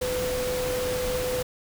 sine tone in noise, 502 Hz, B4, 28 cents sharp, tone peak -26 dBFS, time 0.01-1.43 s, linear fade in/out 10 ms, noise pink, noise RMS -32 dBFS, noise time 0.01-1.43 s, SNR +3 dB, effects none

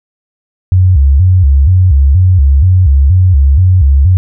sine tone with vibrato, 79.7 Hz, D#2, 42 cents sharp, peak -3 dBFS, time 0.72-4.17 s, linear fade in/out 0 ms, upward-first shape square, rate 2.1 Hz, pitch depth 250 cents each way, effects none

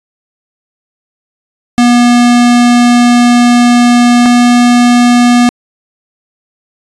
square tone pair in turn, 241.5 / 242.4 Hz, B3 / B3, -39 / -32 cents, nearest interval unison, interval 7 cents, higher second, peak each -4 dBFS, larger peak neither, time 1.78-4.26 / 4.26-5.49 s, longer first, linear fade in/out 0 ms, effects resampled to 22050 Hz

